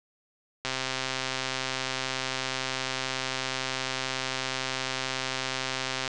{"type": "click train", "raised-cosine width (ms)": 0.2, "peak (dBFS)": -12, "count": 712, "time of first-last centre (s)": [0.65, 6.077], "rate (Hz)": 131, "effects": ["resampled to 22050 Hz", "8-bit"]}